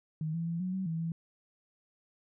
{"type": "tone with pitch steps", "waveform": "sine", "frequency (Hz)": [156.7, 166.7, 168.2, 183.8, 189.4, 163, 165.3], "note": ["D#3", "E3", "E3", "F#3", "F#3", "E3", "E3"], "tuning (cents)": [13, 20, 35, -11, 41, -19, 5], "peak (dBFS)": -31, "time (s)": [0.21, 1.12], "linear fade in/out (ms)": 2, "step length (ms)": 130, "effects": []}